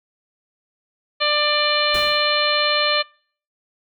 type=harmonic tone; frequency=594 Hz; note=D5; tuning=20 cents sharp; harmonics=1 / 2 / 3 / 4 / 5 / 6 / 7; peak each=-23 / -23 / -26 / -24 / -25 / -27 / -22 dBFS; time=1.2-3.03 s; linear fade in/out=20 ms
type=noise with exponential decay; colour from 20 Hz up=pink; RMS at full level=-29 dBFS; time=1.94-2.4 s; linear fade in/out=5 ms; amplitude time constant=98 ms
effects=noise-tail reverb RT60 0.5 s tail -26 dB re dry